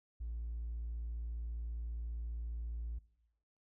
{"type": "tone with hard clipping", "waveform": "sine", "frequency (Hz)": 57.4, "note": "A#1", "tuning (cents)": -26, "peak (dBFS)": -39, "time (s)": [0.2, 2.99], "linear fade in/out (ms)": 10, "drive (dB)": 1, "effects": ["noise-tail reverb RT60 1.0 s tail -21 dB re dry"]}